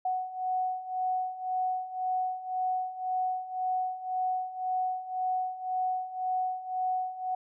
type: beating tone pair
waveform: sine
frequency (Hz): 740 / 741.9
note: F#5 / F#5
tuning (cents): 0 / +4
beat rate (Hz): 1.9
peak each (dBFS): -34 / -30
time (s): 0.05-7.35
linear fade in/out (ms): 5
effects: none